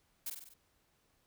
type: noise with echo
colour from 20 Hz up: blue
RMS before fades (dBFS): -39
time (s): 0.26-0.3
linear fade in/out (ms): 5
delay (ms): 48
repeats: 5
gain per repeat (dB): -4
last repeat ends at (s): 0.54
effects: pink hiss -74 dBFS RMS until 1.26 s